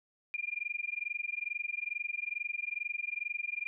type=tone with amplitude modulation; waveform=sine; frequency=2409 Hz; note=D7; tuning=43 cents sharp; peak=-30 dBFS; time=0.34-3.67 s; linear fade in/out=0 ms; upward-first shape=sine; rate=22.3 Hz; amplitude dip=100%; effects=none